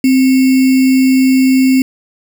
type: tone with sample-and-hold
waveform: sine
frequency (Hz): 261.6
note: C4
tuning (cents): 0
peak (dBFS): -6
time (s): 0.04-1.82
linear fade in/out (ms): 2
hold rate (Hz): 2450
effects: none